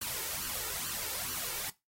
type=noise with flanger; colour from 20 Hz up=white; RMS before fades=-37 dBFS; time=0.01-1.7 s; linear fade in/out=5 ms; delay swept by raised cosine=0.66 to 2.26 ms; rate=2.3 Hz; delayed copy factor=+0.7; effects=noise-tail reverb RT60 0.2 s tail -18 dB re dry + AAC 48 kbps